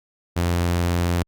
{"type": "tone", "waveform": "sawtooth", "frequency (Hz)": 86.8, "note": "F2", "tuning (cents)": -10, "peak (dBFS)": -15, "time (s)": [0.36, 1.23], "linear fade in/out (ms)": 10, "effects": ["Opus 48 kbps"]}